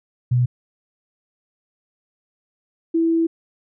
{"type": "tone pair in turn", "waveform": "sine", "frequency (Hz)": [123.47, 329.6], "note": ["B2", "E4"], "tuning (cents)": [0, 0], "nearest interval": "octave + perfect fourth", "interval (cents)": 1700, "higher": "second", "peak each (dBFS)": [-14, -15], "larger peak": "first", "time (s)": [[0.31, 0.46], [2.94, 3.27]], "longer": "second", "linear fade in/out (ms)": 10, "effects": []}